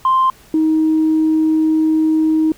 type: tone pair in turn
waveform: sine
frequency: 1046.5 / 315 Hz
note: C6 / D#4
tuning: 0 / +21 cents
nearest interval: octave + major sixth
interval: 2079 cents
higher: first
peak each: -9 / -10 dBFS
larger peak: first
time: 0.05-0.3 / 0.54-2.52 s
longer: second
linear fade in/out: 2 ms
effects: tanh soft clip ceiling -7 dBFS + pink hiss -46 dBFS RMS until 2.57 s